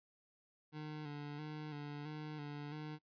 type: tone with vibrato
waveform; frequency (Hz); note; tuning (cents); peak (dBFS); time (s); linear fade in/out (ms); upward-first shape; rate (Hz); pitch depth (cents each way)
25% pulse; 149.3; D3; +29; -40; 0.72-2.99; 50; square; 1.5; 38
effects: noise-tail reverb RT60 0.1 s tail -25 dB re dry + resampled to 11025 Hz